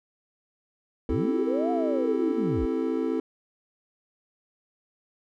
triangle chord, A minor seventh, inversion first, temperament equal with one note detuned, 261.6 / 329.6 / 385.3 / 440 Hz, C4 / E4 / G4 / A4, 0 / 0 / -30 / 0 cents, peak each -27 / -27 / -33 / -28 dBFS, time 1.09-3.2 s, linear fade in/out 2 ms
sine linear two-way sweep, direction up then down, 35.73 to 725 to 35.73 Hz, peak -27 dBFS, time 1.09-2.66 s, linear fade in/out 10 ms, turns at 1.71 s
effects none

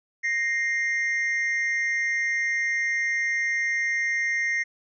triangle tone pair together, 1860 / 2100 Hz, A#6 / C7, -4 / +6 cents, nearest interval major second, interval 210 cents, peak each -24 dBFS, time 0.23-4.64 s, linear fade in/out 20 ms, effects resampled to 16000 Hz

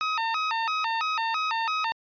sawtooth tone with vibrato, 1072 Hz, C6, 42 cents sharp, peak -21 dBFS, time 0.01-1.92 s, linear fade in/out 0 ms, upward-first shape square, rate 3 Hz, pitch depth 290 cents each way, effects resampled to 11025 Hz

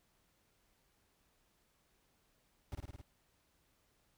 brown noise with echo, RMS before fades -42 dBFS, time 2.72-2.75 s, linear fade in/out 0 ms, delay 53 ms, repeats 5, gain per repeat -2 dB, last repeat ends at 3.015 s, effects pink hiss -75 dBFS RMS until 4.17 s

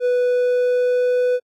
triangle tone with pitch glide, 493.9 to 496.8 Hz, B4 to B4, 0 to +10 cents, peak -13 dBFS, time 0-1.4 s, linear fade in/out 50 ms, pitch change +10 cents, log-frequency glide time 0.2-1.25 s, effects AAC 64 kbps

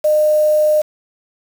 sine tone with quantisation, 609 Hz, D#5, 37 cents flat, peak -10 dBFS, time 0.04-0.82 s, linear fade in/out 10 ms, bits 5, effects none

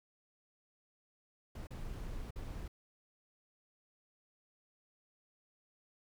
brown noise with dropouts, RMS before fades -43 dBFS, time 1.55-2.68 s, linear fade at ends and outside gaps 5 ms, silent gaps 1.671-1.706 / 2.308-2.358 s, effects none

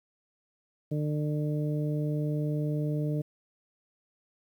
harmonic tone, 150 Hz, D3, 37 cents sharp, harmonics 1 / 2 / 3 / 4, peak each -28 / -34 / -38 / -40 dBFS, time 0.91-3.22 s, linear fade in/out 10 ms, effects 10-bit

